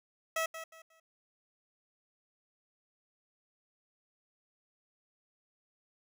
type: tone with echo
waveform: 15% pulse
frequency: 648 Hz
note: E5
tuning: 30 cents flat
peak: -24 dBFS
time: 0.36-0.46 s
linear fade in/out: 5 ms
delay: 180 ms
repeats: 3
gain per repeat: -11 dB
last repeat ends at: 1 s
effects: none